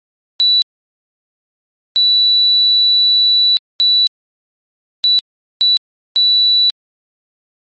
sine tone bursts at uneven times, 3951 Hz, B7, in tune, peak -8 dBFS, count 6, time 0.4-0.62 / 1.96-3.57 / 3.8-4.07 / 5.04-5.19 / 5.61-5.77 / 6.16-6.7 s, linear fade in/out 0 ms, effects MP3 32 kbps

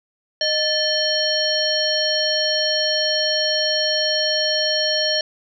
harmonic tone with a mistuned harmonic, 617 Hz, D#5, 15 cents flat, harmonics 1 / 3 / 5 / 7 / 9, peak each -23 / -27 / -25 / -22 / -24 dBFS, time 0.41-5.21 s, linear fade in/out 2 ms, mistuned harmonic 3, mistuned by -95 cents, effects none

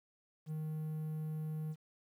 triangle tone, 155.56 Hz, D#3, in tune, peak -35 dBFS, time 0.46-1.76 s, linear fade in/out 50 ms, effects 11-bit

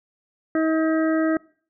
harmonic tone, 318.7 Hz, D#4, 42 cents sharp, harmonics 1 / 2 / 4 / 5 / 6, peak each -19 / -25 / -31 / -33 / -35 dBFS, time 0.55-1.37 s, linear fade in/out 2 ms, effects noise-tail reverb RT60 0.5 s tail -24 dB re dry

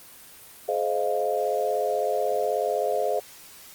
sine chord, F minor seventh, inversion first, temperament equal with one note detuned, 424.8 / 523.3 / 622.3 / 698.5 Hz, Ab4 / C5 / Eb5 / F5, +39 / 0 / 0 / 0 cents, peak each -28 dBFS, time 0.68-3.2 s, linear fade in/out 10 ms, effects white hiss -47 dBFS RMS until 3.74 s + Opus 24 kbps

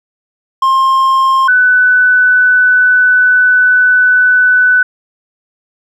triangle / sine tone pair in turn, 1062 / 1496.3 Hz, C6 / F#6, +25 / +19 cents, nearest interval tritone, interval 594 cents, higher second, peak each -5 dBFS, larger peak neither, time 0.62-1.48 / 1.48-4.83 s, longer second, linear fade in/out 5 ms, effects none

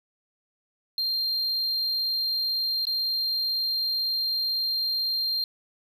triangle tone with dropouts, 4186 Hz, C8, in tune, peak -23 dBFS, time 0.98-5.44 s, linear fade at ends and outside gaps 1 ms, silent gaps 2.853-2.869 s, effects none

